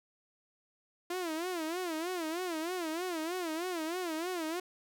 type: tone with vibrato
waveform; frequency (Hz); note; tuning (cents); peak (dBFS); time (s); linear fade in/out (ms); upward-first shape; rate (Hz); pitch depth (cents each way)
sawtooth; 340; F4; -46; -30; 1.1-4.6; 5; sine; 3.2; 150
effects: none